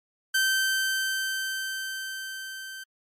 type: tone with level ramp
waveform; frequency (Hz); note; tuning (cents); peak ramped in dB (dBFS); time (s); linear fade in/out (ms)
sawtooth; 1551; G6; -19; -17 to -34; 0.34-2.84; 10
effects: MP3 64 kbps